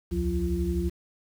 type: tone cluster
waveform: sine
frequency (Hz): 64.2 / 76.1 / 177.8 / 344.2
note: C2 / D#2 / F3 / F4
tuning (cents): -32 / -38 / +31 / -25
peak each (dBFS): -30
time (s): 0.11-0.9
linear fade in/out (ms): 20
effects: 8-bit